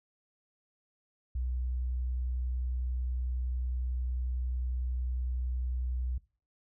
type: tone with vibrato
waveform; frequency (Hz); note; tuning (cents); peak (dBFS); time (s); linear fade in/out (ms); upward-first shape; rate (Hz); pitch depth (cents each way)
sine; 62.3; B1; +16; -30; 1.35-6.18; 5; triangle; 11; 9
effects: noise-tail reverb RT60 0.4 s tail -21 dB re dry

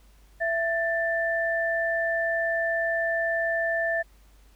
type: tone pair together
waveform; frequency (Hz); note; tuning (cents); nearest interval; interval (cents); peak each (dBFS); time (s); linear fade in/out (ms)
sine; 665.9 / 1771; E5 / A6; +17 / +11; octave + perfect fourth; 1694; -26; 0.4-4.03; 20
effects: added 50 Hz sine -53 dBFS peak until 4.55 s + pink hiss -62 dBFS RMS until 4.55 s

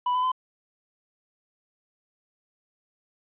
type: tone with pitch steps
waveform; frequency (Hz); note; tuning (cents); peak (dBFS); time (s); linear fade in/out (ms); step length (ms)
triangle; 987.8 / 1004.5 / 1021.5; B5 / B5 / C6; 0 / +29 / -42; -20; 0.06-0.318; 5; 86
effects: resampled to 8000 Hz + 10-bit

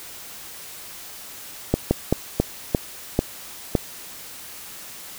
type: slowing click train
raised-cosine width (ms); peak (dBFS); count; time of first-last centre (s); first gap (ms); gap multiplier
2; -3; 7; 1.74-3.752; 170; 1.27
effects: white hiss -39 dBFS RMS until 5.18 s

